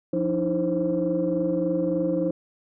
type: tone cluster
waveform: sine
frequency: 174.7 / 299.5 / 322.9 / 526 Hz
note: F3 / D4 / E4 / C5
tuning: +1 / +34 / -36 / +9 cents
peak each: -28 / -27 / -26 / -25 dBFS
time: 0.13-2.31 s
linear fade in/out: 5 ms
effects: tanh soft clip ceiling -14 dBFS